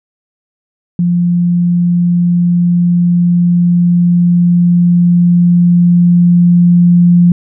sine tone with level ramp, 174.61 Hz, F3, in tune, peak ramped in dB -8 to -3 dBFS, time 0.99-7.32 s, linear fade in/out 2 ms, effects none

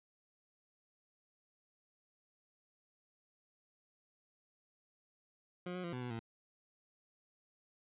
20% pulse tone with pitch steps, 178.7 / 181.7 / 171.8 / 125.5 / 123.4 / 114.3 Hz, F3 / F#3 / F3 / B2 / B2 / A#2, +40 / -31 / -28 / +28 / -1 / -34 cents, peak -35 dBFS, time 5.66-6.194 s, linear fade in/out 5 ms, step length 89 ms, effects resampled to 8000 Hz

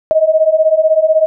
sine beating tone pair, 621 / 637 Hz, D#5 / D#5, -3 / +41 cents, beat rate 16 Hz, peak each -12 / -10 dBFS, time 0.11-1.26 s, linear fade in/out 0 ms, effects none

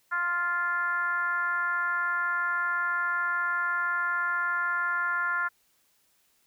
sine tone with frequency modulation, 1396.9 Hz, F6, in tune, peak -25 dBFS, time 0.11-5.49 s, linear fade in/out 20 ms, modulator 346 Hz, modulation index 0.94, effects white hiss -68 dBFS RMS until 6.46 s

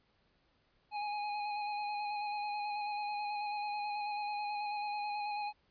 square tone with vibrato, 830.6 Hz, G#5, in tune, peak -36 dBFS, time 0.91-5.53 s, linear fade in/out 50 ms, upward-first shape square, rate 9.2 Hz, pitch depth 17 cents each way, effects pink hiss -73 dBFS RMS until 5.7 s + resampled to 11025 Hz

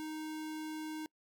square tone, 311.1 Hz, D#4, in tune, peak -40 dBFS, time 0-1.06 s, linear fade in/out 0 ms, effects noise-tail reverb RT60 0.1 s tail -25 dB re dry

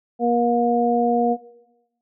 harmonic tone, 238 Hz, A#3, 36 cents sharp, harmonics 1 / 2 / 3, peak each -21 / -21 / -21 dBFS, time 0.19-1.37 s, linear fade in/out 50 ms, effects noise-tail reverb RT60 1.0 s tail -18 dB re dry

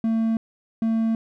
triangle tone pair in turn, 224.8 / 224.8 Hz, A3 / A3, +37 / +37 cents, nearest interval unison, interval 0 cents, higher neither, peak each -17 dBFS, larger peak neither, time 0.04-0.37 / 0.82-1.15 s, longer neither, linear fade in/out 2 ms, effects none

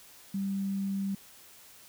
sine tone, 196 Hz, G3, in tune, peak -29 dBFS, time 0.34-1.15 s, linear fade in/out 5 ms, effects white hiss -54 dBFS RMS until 1.88 s

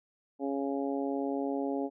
harmonic tone, 138.59 Hz, C#3, in tune, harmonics 2 / 3 / 4 / 5 / 6, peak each -32 / -36 / -38 / -40 / -42 dBFS, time 0.39-1.9 s, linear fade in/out 50 ms, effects none

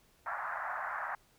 white band-pass noise, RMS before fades -38 dBFS, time 0.26-1.15 s, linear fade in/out 2 ms, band 680 to 1700 Hz, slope 48 dB/octave, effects pink hiss -67 dBFS RMS until 1.38 s

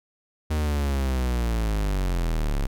45% pulse linear sweep, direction down, 77.78 to 33.3 Hz, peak -22 dBFS, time 0.5-2.67 s, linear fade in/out 10 ms, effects none

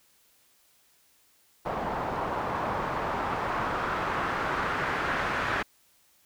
white noise with low-pass filter sweep, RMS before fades -30 dBFS, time 1.65-5.63 s, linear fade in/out 10 ms, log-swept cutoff 870 to 1600 Hz, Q 1.7, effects white hiss -64 dBFS RMS until 6.25 s

